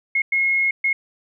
sine tone bursts at uneven times, 2162 Hz, C#7, 44 cents flat, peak -16 dBFS, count 3, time 0.15-0.22 / 0.32-0.71 / 0.84-0.93 s, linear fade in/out 5 ms, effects none

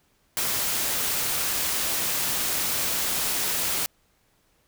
white noise, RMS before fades -26 dBFS, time 0.37-3.86 s, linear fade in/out 0 ms, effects pink hiss -66 dBFS RMS until 4.67 s

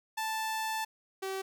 sawtooth tone pair in turn, 880 / 384.2 Hz, A5 / G4, 0 / -35 cents, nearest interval octave + major second, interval 1435 cents, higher first, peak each -28 / -30 dBFS, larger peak first, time 0.17-0.85 / 1.22-1.42 s, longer first, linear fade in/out 10 ms, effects none

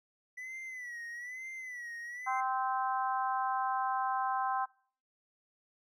triangle tone with vibrato, 1975.5 Hz, B6, in tune, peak -39 dBFS, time 0.37-2.41 s, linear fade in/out 10 ms, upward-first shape sine, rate 1.1 Hz, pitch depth 96 cents each way
harmonic tone, 260 Hz, C4, 11 cents flat, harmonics 3 / 4 / 5 / 6, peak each -33 / -34 / -39 / -42 dBFS, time 2.26-4.66 s, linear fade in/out 20 ms
effects noise-tail reverb RT60 0.5 s tail -24 dB re dry

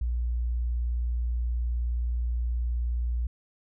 sine tone, 59.5 Hz, A#1, 36 cents sharp, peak -25 dBFS, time 0.01-3.27 s, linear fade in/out 5 ms, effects none

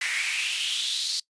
pink noise with high-pass filter sweep, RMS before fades -28 dBFS, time 0.01-1.2 s, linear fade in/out 5 ms, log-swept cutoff 1900 to 4500 Hz, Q 5.4, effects noise-tail reverb RT60 0.1 s tail -22 dB re dry + resampled to 22050 Hz

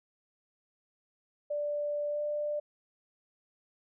sine tone with pitch glide, 587.3 to 593.1 Hz, D5 to D5, 0 to +17 cents, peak -30 dBFS, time 1.5-2.6 s, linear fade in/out 10 ms, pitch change +17 cents, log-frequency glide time 2.09-2.21 s, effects none

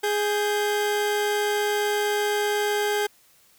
30% pulse tone pair together, 415.3 / 1573 Hz, G#4 / G6, 0 / +6 cents, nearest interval octave + major seventh, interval 2306 cents, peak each -20 / -27 dBFS, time 0.03-3.07 s, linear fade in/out 10 ms, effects white hiss -58 dBFS RMS until 3.58 s

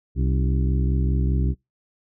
harmonic tone with a mistuned harmonic, 65 Hz, C2, 11 cents flat, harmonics 1 / 2 / 3 / 4 / 5 / 6, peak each -20 / -24 / -30 / -33 / -36 / -38 dBFS, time 0.15-1.55 s, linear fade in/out 50 ms, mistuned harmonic 4, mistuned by +110 cents, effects noise-tail reverb RT60 0.2 s tail -25 dB re dry

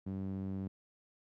sawtooth tone with band-pass filter, 96 Hz, G2, 36 cents flat, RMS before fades -39 dBFS, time 0.06-0.68 s, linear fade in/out 10 ms, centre 200 Hz, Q 1.7, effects none

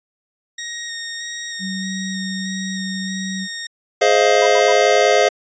15% pulse tone with vibrato, 1864.7 Hz, A#6, in tune, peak -20 dBFS, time 0.58-3.67 s, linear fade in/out 5 ms, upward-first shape square, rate 1.6 Hz, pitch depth 13 cents each way
sine tone, 190.5 Hz, G3, 49 cents flat, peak -24 dBFS, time 1.59-3.48 s, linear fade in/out 50 ms
square chord, F minor seventh, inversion first, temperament just, 419.1 / 523.8 / 628.6 / 698.5 Hz, Ab4 / C5 / Eb5 / F5, +16 / +2 / +18 / 0 cents, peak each -18 dBFS, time 4.01-5.29 s, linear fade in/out 10 ms
sine tone bursts, 990 Hz, B5, 4 cents sharp, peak -26 dBFS, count 3, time 4.42-4.725 s, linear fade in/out 2 ms, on 45 ms, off 85 ms
effects resampled to 16000 Hz

